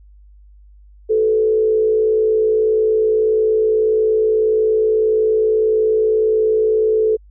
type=tone with frequency modulation; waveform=sine; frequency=435.8 Hz; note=A4; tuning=17 cents flat; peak=-12 dBFS; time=1.09-7.17 s; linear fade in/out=20 ms; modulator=58.3 Hz; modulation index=0.44; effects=added 50 Hz sine -42 dBFS peak until 7.3 s